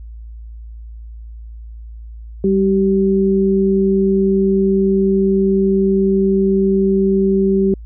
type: tone pair together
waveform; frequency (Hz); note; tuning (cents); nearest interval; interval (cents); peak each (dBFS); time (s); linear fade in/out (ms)
sine; 195.98 / 385.9; G3 / G4; 0 / -27; octave; 1173; -14; 2.44-7.74; 2
effects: added 56 Hz sine -30 dBFS peak until 7.85 s